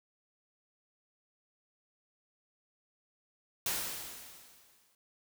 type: noise with exponential decay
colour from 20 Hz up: white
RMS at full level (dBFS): -32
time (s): 3.66-4.95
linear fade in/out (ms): 2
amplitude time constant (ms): 280
effects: none